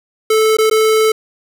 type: tone with dropouts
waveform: square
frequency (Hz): 437.3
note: A4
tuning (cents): -11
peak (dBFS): -10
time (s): 0.3-1.12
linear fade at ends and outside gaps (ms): 5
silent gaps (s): 0.57-0.585 / 0.699-0.711
effects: 7-bit